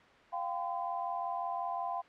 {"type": "chord", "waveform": "sine", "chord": "F suspended second", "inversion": "none", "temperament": "equal with one note detuned", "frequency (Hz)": [698.5, 784, 1019.7], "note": ["F5", "G5", "C6"], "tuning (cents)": [0, 0, -45], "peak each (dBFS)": [-37, -38, -38], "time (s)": [0.32, 2.02], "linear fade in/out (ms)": 20, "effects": ["white hiss -58 dBFS RMS until 2.08 s", "low-pass 2000 Hz 12 dB/octave"]}